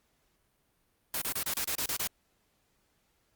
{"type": "noise bursts", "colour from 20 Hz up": "white", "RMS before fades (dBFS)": -32, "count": 9, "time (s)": [1.14, 2.073], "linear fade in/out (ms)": 2, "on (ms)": 77, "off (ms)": 30, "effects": ["pink hiss -73 dBFS RMS until 3.35 s", "Opus 48 kbps"]}